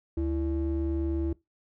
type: ring-modulated tone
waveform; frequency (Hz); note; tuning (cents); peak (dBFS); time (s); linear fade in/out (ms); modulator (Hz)
triangle; 128.7; C3; -28; -21; 0.17-1.33; 5; 203
effects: noise-tail reverb RT60 0.2 s tail -22 dB re dry